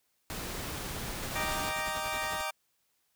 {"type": "noise", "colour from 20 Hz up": "pink", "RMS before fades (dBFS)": -38, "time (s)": [0.3, 1.69], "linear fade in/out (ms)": 0}
{"type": "click", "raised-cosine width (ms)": 1, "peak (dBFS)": -29, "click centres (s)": 0.502}
{"type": "noise with tremolo", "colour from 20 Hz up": "pink", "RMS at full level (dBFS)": -41, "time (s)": [1.22, 2.42], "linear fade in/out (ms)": 10, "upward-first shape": "sine", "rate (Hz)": 11, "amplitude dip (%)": 80}
{"type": "chord", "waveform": "20% pulse", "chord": "Eb major seventh", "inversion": "none", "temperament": "equal", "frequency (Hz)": [622.3, 784, 932.3, 1174.7], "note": ["Eb5", "G5", "Bb5", "D6"], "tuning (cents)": [0, 0, 0, 0], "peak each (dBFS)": -33, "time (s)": [1.35, 2.51], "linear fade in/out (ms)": 10}
{"effects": ["white hiss -75 dBFS RMS until 3.15 s"]}